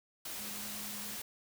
sine tone in noise, 207.7 Hz, G#3, in tune, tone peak -50 dBFS, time 0.39-1.16 s, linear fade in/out 5 ms, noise white, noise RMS -42 dBFS, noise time 0.25-1.22 s, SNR -11 dB, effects none

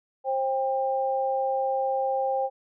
sine tone pair together, 531 / 795.6 Hz, C5 / G5, +25 / +25 cents, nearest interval perfect fifth, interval 700 cents, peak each -26 dBFS, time 0.24-2.5 s, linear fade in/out 50 ms, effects none

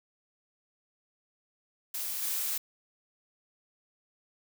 blue noise with level steps, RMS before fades -35 / -32 dBFS, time 1.94-2.58 s, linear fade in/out 5 ms, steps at 2.22 s, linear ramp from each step 5 ms, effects none

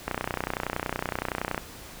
click train, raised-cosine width 0.5 ms, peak -12 dBFS, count 47, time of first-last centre 0.08-1.578 s, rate 30.7 Hz, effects pink hiss -44 dBFS RMS until 2 s

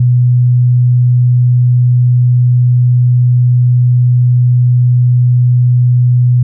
sine tone, 123.47 Hz, B2, in tune, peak -5 dBFS, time 0-6.43 s, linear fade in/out 5 ms, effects none

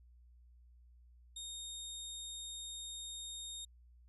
25% pulse tone, 3700 Hz, A#7, 14 cents flat, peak -40 dBFS, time 1.36-3.65 s, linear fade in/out 5 ms, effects added 60 Hz sine -59 dBFS peak until 4.08 s + resampled to 32000 Hz

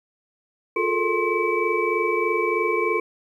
sine tone cluster, 353.4 / 428.5 / 451.7 / 1059 / 2294 Hz, F4 / A4 / A4 / C6 / D7, +21 / -46 / +45 / +21 / -41 cents, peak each -26 dBFS, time 0.76-3 s, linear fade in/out 5 ms, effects 9-bit

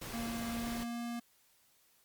pink noise, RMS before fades -44 dBFS, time 0.01-0.84 s, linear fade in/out 10 ms
square tone with pitch glide, 232 to 236.5 Hz, A#3 to A#3, -8 to +25 cents, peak -38 dBFS, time 0.13-1.2 s, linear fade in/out 10 ms, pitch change +33 cents, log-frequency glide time 0.42-1 s
effects white hiss -69 dBFS RMS until 2.04 s + Opus 48 kbps

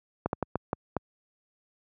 slowing click train, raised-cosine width 1 ms, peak -13 dBFS, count 6, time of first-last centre 0.26-0.967 s, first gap 71 ms, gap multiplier 1.35, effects high-pass 80 Hz 12 dB/octave

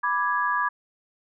sine chord, G# diminished, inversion first, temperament equal, 987.8 / 1174.7 / 1661.2 Hz, B5 / D6 / G#6, 0 / 0 / 0 cents, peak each -26 dBFS, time 0.03-0.69 s, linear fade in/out 10 ms, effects none

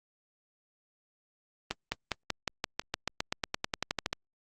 accelerating click train, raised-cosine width 0.2 ms, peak -12 dBFS, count 20, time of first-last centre 1.71-4.13 s, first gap 210 ms, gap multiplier 0.94, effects Opus 32 kbps

